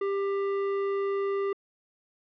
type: tone with tanh clipping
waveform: sine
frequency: 396 Hz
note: G4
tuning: 18 cents sharp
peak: -28 dBFS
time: 0.01-1.53 s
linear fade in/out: 5 ms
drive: 17 dB
effects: low-pass 2000 Hz 12 dB/octave